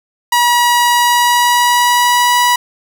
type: tone with pitch glide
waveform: sawtooth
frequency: 963 to 975.9 Hz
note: B5 to B5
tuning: -44 to -21 cents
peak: -5 dBFS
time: 0.32-2.56 s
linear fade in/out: 5 ms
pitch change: +23 cents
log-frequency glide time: 0.93-2.44 s
effects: 7-bit